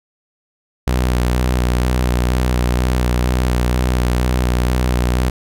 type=tone with vibrato; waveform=sawtooth; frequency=61.74 Hz; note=B1; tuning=in tune; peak=-10 dBFS; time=0.87-5.3 s; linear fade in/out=5 ms; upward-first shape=square; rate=2.1 Hz; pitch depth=21 cents each way; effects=none